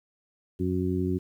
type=harmonic tone; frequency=91.5 Hz; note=F#2; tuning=19 cents flat; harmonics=1 / 2 / 3 / 4; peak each=-30 / -30 / -30 / -30 dBFS; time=0.59-1.19 s; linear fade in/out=20 ms; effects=10-bit